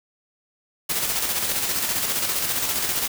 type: noise with tremolo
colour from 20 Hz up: white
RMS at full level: -23 dBFS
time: 0.89-3.08 s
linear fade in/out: 10 ms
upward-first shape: square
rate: 15 Hz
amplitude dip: 35%
effects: none